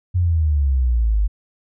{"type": "exponential sweep", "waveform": "sine", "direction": "down", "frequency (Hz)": [92, 49.31], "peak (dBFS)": -14, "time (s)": [0.14, 1.28], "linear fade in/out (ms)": 20, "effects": []}